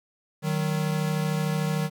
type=tone pair together; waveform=square; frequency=154.73 / 188.1 Hz; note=D#3 / F#3; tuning=-9 / +29 cents; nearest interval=minor third; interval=338 cents; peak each=-26 / -30 dBFS; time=0.42-1.9 s; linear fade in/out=50 ms; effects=9-bit